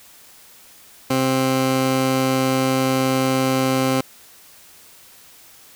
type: tone pair together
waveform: 15% pulse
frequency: 131.55 / 263.1 Hz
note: C3 / C4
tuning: +10 / +10 cents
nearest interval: octave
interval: 1200 cents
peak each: -15 dBFS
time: 1.1-4.01 s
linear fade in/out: 5 ms
effects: white hiss -47 dBFS RMS until 5.75 s

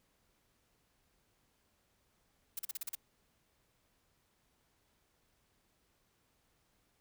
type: noise bursts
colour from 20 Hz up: blue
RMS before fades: -39 dBFS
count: 7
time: 2.57-2.952 s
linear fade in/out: 5 ms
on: 22 ms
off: 38 ms
effects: pink hiss -75 dBFS RMS until 7 s

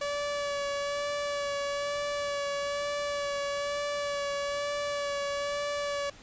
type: tone with vibrato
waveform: sawtooth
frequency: 573 Hz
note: D5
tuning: 43 cents flat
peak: -26 dBFS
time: 0.01-6.1 s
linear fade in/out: 5 ms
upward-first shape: sine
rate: 1.1 Hz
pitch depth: 18 cents each way
effects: pink hiss -52 dBFS RMS until 6.22 s + resampled to 16000 Hz

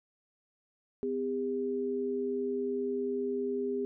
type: tone pair together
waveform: sine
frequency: 253.8 / 403.7 Hz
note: B3 / G#4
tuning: +47 / -49 cents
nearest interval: minor sixth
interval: 804 cents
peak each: -35 / -31 dBFS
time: 1.03-3.85 s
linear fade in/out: 0 ms
effects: none

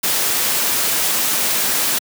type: noise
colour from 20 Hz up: white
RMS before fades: -18 dBFS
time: 0.03-1.99 s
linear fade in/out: 10 ms
effects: high-pass 150 Hz 12 dB/octave

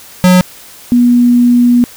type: tone pair in turn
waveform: square / sine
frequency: 182.1 / 242.5 Hz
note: F#3 / B3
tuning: -27 / -31 cents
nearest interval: perfect fourth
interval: 496 cents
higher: second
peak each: -4 dBFS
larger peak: neither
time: 0.24-0.41 / 0.92-1.84 s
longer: second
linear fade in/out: 0 ms
effects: white hiss -35 dBFS RMS until 1.96 s

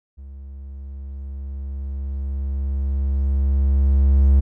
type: tone with level ramp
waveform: triangle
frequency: 68.3 Hz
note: C#2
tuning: 25 cents flat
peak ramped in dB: -33 to -8 dBFS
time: 0.17-4.41 s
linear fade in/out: 20 ms
effects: none

